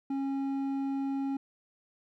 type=tone with hard clipping; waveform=sine; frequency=273.3 Hz; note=C#4; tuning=24 cents flat; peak=-31 dBFS; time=0.1-1.37 s; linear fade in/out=5 ms; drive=6 dB; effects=none